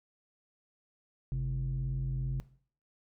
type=tone pair together; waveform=sine; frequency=50.37 / 132.7 Hz; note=G1 / C3; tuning=+48 / +25 cents; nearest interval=octave + perfect fourth; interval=1677 cents; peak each=-32 / -30 dBFS; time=1.32-2.4 s; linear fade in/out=0 ms; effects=noise-tail reverb RT60 0.5 s tail -20 dB re dry + tanh soft clip ceiling -27 dBFS